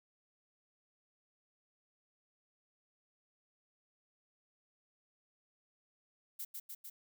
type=noise with echo; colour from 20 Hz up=violet; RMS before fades=-42 dBFS; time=6.39-6.45 s; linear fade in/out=10 ms; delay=150 ms; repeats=3; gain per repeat=-2 dB; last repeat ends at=6.9 s; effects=none